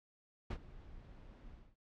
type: noise with ADSR envelope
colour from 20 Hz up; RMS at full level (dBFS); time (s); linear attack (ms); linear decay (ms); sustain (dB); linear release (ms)
brown; -33; 0.5-1.76; 10; 62; -21; 230
effects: low-pass 4000 Hz 12 dB/octave